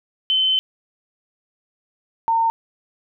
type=tone pair in turn; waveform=sine; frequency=3063 / 910.6 Hz; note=G7 / A#5; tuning=-41 / -41 cents; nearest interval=octave + major sixth; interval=2100 cents; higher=first; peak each=-15 dBFS; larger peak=neither; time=0.3-0.59 / 2.28-2.5 s; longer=first; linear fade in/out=0 ms; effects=none